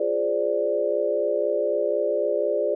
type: chord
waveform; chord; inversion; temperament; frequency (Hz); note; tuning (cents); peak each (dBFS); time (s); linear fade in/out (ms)
sine; D half-diminished seventh; first; equal; 349.2 / 415.3 / 523.3 / 587.3; F4 / Ab4 / C5 / D5; 0 / 0 / 0 / 0; -30 / -26 / -27 / -24; 0-2.75; 5
effects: none